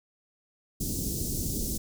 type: band-stop noise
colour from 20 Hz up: pink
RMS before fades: -31 dBFS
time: 0.8-1.78 s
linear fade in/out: 10 ms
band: 370 to 5500 Hz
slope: 24 dB/octave
effects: none